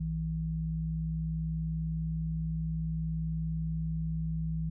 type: tone pair together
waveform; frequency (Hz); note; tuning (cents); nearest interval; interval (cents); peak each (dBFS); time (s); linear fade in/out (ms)
sine; 60.31 / 160.4; B1 / E3; -40 / -47; octave + perfect fourth; 1693; -36 / -31; 0-4.7; 10
effects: none